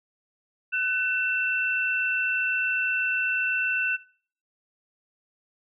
sine tone pair together, 1503.5 / 2683 Hz, F#6 / E7, +27 / +30 cents, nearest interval minor seventh, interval 1003 cents, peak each -26 / -26 dBFS, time 0.72-3.97 s, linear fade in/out 20 ms, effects noise-tail reverb RT60 0.5 s tail -21 dB re dry

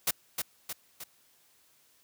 white noise with echo, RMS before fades -27 dBFS, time 0.07-0.11 s, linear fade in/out 5 ms, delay 310 ms, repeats 3, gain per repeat -5 dB, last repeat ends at 1.04 s, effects white hiss -65 dBFS RMS until 2.03 s + high-pass 60 Hz 12 dB/octave

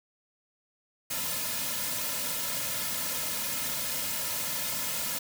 white noise with comb filter, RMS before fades -32 dBFS, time 1.1-5.19 s, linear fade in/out 10 ms, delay 2.6 ms, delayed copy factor -1, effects none

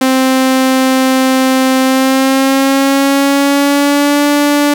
sawtooth tone with pitch glide, 261.6 to 290.3 Hz, C4 to D4, 0 to -20 cents, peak -4 dBFS, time 0.01-4.74 s, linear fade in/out 5 ms, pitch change +180 cents, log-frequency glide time 1.82-4.26 s, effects none

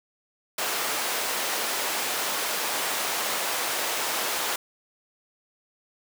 pink high-pass noise, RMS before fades -28 dBFS, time 0.58-4.56 s, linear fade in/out 5 ms, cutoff 570 Hz, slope 12 dB/octave, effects none

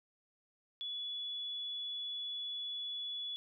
sine tone, 3415 Hz, G#7, 48 cents sharp, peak -38 dBFS, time 0.81-3.36 s, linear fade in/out 0 ms, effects none

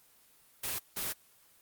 white noise bursts at uneven times, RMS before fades -35 dBFS, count 2, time 0.63-0.79 / 0.96-1.13 s, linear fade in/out 10 ms, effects white hiss -63 dBFS RMS until 1.61 s + Opus 24 kbps

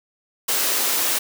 white high-pass noise, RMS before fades -21 dBFS, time 0.48-1.19 s, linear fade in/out 10 ms, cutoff 240 Hz, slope 24 dB/octave, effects none

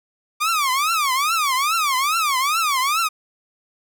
sawtooth tone with vibrato, 1174.7 Hz, D6, in tune, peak -14 dBFS, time 0.4-3.09 s, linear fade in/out 20 ms, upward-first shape triangle, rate 2.4 Hz, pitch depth 280 cents each way, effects none

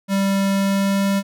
square tone with pitch glide, 196 to 197.25 Hz, G3 to G3, 0 to +11 cents, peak -17 dBFS, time 0.08-1.23 s, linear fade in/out 50 ms, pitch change +11 cents, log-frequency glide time 0.47-1.06 s, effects none

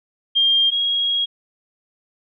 sine tone pair in turn, 3205 / 3291 Hz, G7 / G#7, +38 / -16 cents, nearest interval unison, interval 46 cents, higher second, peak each -13 / -17 dBFS, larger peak first, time 0.35-0.71 / 0.71-1.26 s, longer second, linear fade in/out 20 ms, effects none

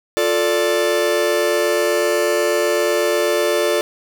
45% pulse chord, D minor, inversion first, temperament just, 352.4 / 440.5 / 587.3 Hz, F4 / A4 / D5, +16 / +2 / 0 cents, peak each -21 / -20 / -19 dBFS, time 0.17-3.81 s, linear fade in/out 0 ms, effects none

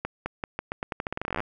accelerating click train, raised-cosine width 0.5 ms, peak -14 dBFS, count 22, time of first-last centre 0.05-1.404 s, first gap 210 ms, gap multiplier 0.85, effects none

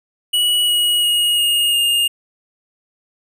square tone with pitch steps, 2929 / 2904 / 2879 / 2854 / 2829 Hz, F#7 / F#7 / F#7 / F7 / F7, -18 / -33 / -48 / +37 / +22 cents, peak -14 dBFS, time 0.33-2.08 s, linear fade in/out 10 ms, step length 350 ms, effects none

